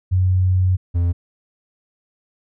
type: tone pair in turn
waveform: sine / triangle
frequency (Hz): 92.4 / 86.52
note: F#2 / F2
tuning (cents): -2 / -16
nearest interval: minor second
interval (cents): 114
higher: first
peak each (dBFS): -13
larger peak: neither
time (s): 0.11-0.77 / 0.94-1.13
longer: first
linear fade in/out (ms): 20
effects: none